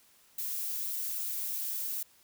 violet noise, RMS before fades -35 dBFS, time 0.38-2.03 s, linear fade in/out 5 ms, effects white hiss -63 dBFS RMS until 2.23 s

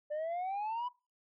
sine exponential sweep, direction up, 587.3 to 1003 Hz, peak -31 dBFS, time 0.1-0.89 s, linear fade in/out 20 ms, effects noise-tail reverb RT60 0.3 s tail -23 dB re dry + tanh soft clip ceiling -33 dBFS

